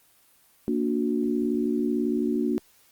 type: chord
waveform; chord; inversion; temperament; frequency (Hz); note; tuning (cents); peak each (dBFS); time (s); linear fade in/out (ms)
sine; Bb augmented; none; just; 233.1 / 291.4 / 364.2; Bb3 / D4 / F#4; 0 / -13 / -27; -26 / -27 / -28; 0.68-2.58; 0
effects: white hiss -60 dBFS RMS until 2.91 s + Opus 24 kbps